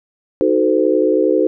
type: chord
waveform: sine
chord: D# diminished seventh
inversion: none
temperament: equal with one note detuned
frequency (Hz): 311.1 / 370 / 440 / 512.2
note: D#4 / F#4 / A4 / C5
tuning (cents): 0 / 0 / 0 / -37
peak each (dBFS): -17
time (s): 0.41-1.47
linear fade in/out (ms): 0
effects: none